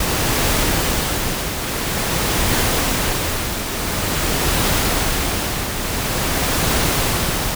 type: noise with tremolo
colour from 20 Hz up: pink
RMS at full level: -17 dBFS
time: 0-7.55 s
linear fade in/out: 5 ms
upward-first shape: triangle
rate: 0.48 Hz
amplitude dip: 55%
effects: none